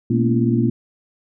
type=tone cluster; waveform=sine; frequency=121 / 220.6 / 238.9 / 280 / 341.3 Hz; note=B2 / A3 / A#3 / C#4 / F4; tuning=-35 / +5 / +43 / +18 / -40 cents; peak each=-19 / -22 / -19 / -24 / -23 dBFS; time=0.1-0.7 s; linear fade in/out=5 ms; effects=none